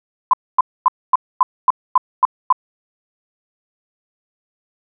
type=tone bursts; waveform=sine; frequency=1014 Hz; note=B5; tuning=45 cents sharp; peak=-7 dBFS; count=9; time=0.31-2.526 s; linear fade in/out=2 ms; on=24 ms; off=250 ms; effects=none